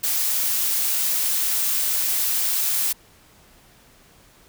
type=noise; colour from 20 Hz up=blue; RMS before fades=-22 dBFS; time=0.03-2.93 s; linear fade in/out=10 ms; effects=pink hiss -53 dBFS RMS until 4.48 s